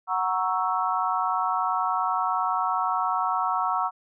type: chord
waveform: sine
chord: F# dominant seventh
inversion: none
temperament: equal with one note detuned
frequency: 740 / 938.3 / 1108.7 / 1318.5 Hz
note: F#5 / A#5 / C#6 / E6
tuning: 0 / +11 / 0 / 0 cents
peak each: -28 dBFS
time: 0.07-3.91 s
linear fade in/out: 50 ms
effects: none